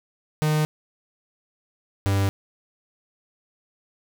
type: tone pair in turn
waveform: 45% pulse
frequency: 153.3 / 98.43 Hz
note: D#3 / G2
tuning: -25 / +8 cents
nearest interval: minor sixth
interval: 767 cents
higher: first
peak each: -19 dBFS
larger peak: neither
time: 0.42-0.65 / 2.06-2.29 s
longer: neither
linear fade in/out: 0 ms
effects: none